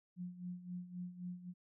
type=tone with tremolo; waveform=sine; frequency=178.8 Hz; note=F3; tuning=41 cents sharp; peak=-40 dBFS; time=0.16-1.54 s; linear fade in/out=50 ms; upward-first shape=sine; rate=3.8 Hz; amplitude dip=75%; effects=none